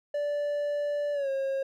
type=tone with pitch glide; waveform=triangle; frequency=583 to 540.8 Hz; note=D5 to C#5; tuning=-13 to -43 cents; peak=-25 dBFS; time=0.14-1.63 s; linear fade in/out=5 ms; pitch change=-130 cents; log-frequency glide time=1.13-1.29 s; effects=none